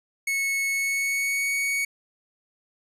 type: tone with pitch glide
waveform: 45% pulse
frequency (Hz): 2200 to 2232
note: C#7 to C#7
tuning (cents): -14 to +11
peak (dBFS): -23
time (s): 0.27-1.85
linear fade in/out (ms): 5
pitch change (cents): +25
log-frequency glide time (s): 0.69-1.52
effects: resampled to 32000 Hz